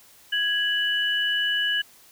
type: tone pair together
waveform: sine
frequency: 1661.2 / 2960 Hz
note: G#6 / F#7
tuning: 0 / 0 cents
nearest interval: minor seventh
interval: 1000 cents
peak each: -24 dBFS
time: 0.32-1.82 s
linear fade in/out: 10 ms
effects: white hiss -53 dBFS RMS until 2.11 s